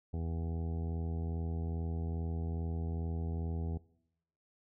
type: harmonic tone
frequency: 82.41 Hz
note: E2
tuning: in tune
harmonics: 1 / 2 / 3 / 4 / 5 / 6 / 8 / 9 / 10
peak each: -35 / -41 / -46 / -52 / -49 / -54 / -58 / -56 / -61 dBFS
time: 0.13-3.78 s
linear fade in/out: 10 ms
effects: noise-tail reverb RT60 0.8 s tail -21 dB re dry